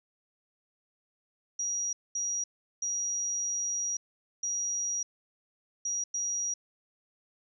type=tone bursts at uneven times; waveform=sine; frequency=5750 Hz; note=F8; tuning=50 cents sharp; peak=-29 dBFS; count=6; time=1.59-1.93 / 2.15-2.44 / 2.82-3.97 / 4.43-5.03 / 5.85-6.04 / 6.14-6.54 s; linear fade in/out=5 ms; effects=none